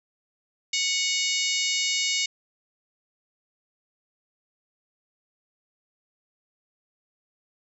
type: harmonic tone with a mistuned harmonic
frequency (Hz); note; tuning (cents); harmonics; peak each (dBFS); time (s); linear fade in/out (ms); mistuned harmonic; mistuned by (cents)
740; F#5; 0; 3 / 4 / 5 / 6 / 7 / 8 / 9 / 10; -29 / -30 / -31 / -32 / -32 / -33 / -34 / -34; 0.73-2.26; 5; 4; -29
effects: none